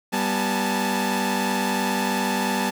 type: tone cluster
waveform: sawtooth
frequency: 195.4 / 245.6 / 849 / 892 Hz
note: G3 / B3 / G#5 / A5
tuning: -5 / -9 / +38 / +23 cents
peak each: -22 / -23 / -25 / -24 dBFS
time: 0.12-2.71 s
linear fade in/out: 20 ms
effects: none